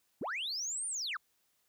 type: linear two-way sweep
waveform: sine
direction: up then down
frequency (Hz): 140 to 9260 to 1062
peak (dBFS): -33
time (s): 0.21-1.17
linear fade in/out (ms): 5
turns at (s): 0.87
effects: tanh soft clip ceiling -32 dBFS + white hiss -75 dBFS RMS until 1.68 s